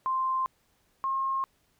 sine tone pair in turn, 1046.5 / 1072.8 Hz, C6 / C6, 0 / +43 cents, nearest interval unison, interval 43 cents, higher second, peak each -25 / -26 dBFS, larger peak first, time 0.06-0.46 / 1.04-1.44 s, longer neither, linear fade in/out 0 ms, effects pink hiss -69 dBFS RMS until 1.79 s

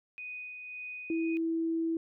sine tone with tremolo, 2489 Hz, D#7, in tune, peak -38 dBFS, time 0.18-1.37 s, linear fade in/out 0 ms, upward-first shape sine, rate 1.8 Hz, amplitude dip 35%
sine tone, 328.1 Hz, E4, 8 cents flat, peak -28 dBFS, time 1.1-1.97 s, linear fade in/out 2 ms
effects none

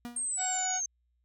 45% pulse tone with exponential decay, 240 Hz, B3, 49 cents flat, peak -35 dBFS, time 0.05-0.33 s, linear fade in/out 0 ms, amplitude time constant 59 ms
sine linear sweep, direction down, 8580 to 6272 Hz, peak -30 dBFS, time 0.16-0.86 s, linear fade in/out 5 ms
harmonic tone, 744 Hz, F#5, 9 cents sharp, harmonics 1 / 2 / 3 / 4 / 5 / 6 / 7 / 8, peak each -34 / -40 / -44 / -46 / -48 / -50 / -51 / -52 dBFS, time 0.37-0.81 s, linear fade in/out 50 ms
effects added 60 Hz sine -70 dBFS peak until 1.24 s

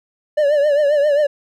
triangle tone with vibrato, 584 Hz, D5, 10 cents flat, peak -10 dBFS, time 0.37-1.27 s, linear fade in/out 10 ms, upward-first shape triangle, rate 7.5 Hz, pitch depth 91 cents each way, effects none

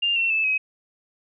sine tone with pitch steps, 2800 / 2711 / 2625 / 2541 Hz, F7 / E7 / E7 / D#7, +4 / +48 / -8 / +36 cents, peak -19 dBFS, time 0.02-0.58 s, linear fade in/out 10 ms, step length 140 ms, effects none

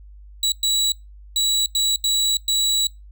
30% pulse tone bursts at uneven times, 3912 Hz, B7, 17 cents flat, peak -15 dBFS, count 6, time 0.43-0.52 / 0.63-0.92 / 1.36-1.66 / 1.75-1.96 / 2.04-2.37 / 2.48-2.87 s, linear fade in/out 2 ms, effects noise-tail reverb RT60 0.2 s tail -21 dB re dry + added 50 Hz sine -40 dBFS peak until 3.11 s

